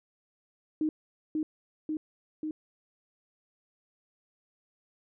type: tone with echo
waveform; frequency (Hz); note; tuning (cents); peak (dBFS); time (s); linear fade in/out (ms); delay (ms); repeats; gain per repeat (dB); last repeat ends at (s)
sine; 309.6; D#4; -9; -25; 0.81-0.89; 2; 540; 3; -2; 2.51
effects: none